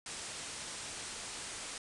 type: low-pass noise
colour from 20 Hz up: white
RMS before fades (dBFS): -44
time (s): 0.06-1.78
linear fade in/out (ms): 2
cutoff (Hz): 9700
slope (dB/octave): 96
effects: none